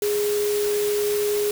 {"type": "tone in noise", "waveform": "sine", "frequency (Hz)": 415.1, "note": "G#4", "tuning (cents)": -1, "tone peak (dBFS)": -20, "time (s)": [0.02, 1.51], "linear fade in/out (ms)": 2, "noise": "white", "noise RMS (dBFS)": -31, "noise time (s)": [0.02, 1.51], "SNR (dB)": 8, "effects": []}